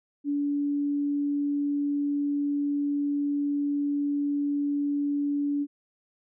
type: tone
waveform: sine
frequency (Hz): 287.3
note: D4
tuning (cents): -38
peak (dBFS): -24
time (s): 0.24-5.67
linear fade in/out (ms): 50
effects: none